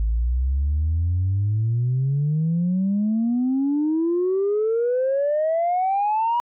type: exponential sweep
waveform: sine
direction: up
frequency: 53 to 968 Hz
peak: -17 dBFS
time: 0-6.4 s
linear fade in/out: 0 ms
effects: tanh soft clip ceiling -15 dBFS